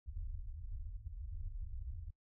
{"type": "low-pass noise", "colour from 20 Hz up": "pink", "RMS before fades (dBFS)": -44, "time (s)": [0.06, 2.11], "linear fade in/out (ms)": 10, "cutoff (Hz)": 100, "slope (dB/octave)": 96, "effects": ["noise-tail reverb RT60 0.1 s tail -23 dB re dry"]}